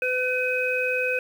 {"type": "harmonic tone", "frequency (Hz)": 505, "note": "B4", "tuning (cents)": 39, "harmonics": [1, 3, 5], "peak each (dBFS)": [-26, -29, -25], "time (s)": [0.02, 1.19], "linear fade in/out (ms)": 2, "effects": ["8-bit"]}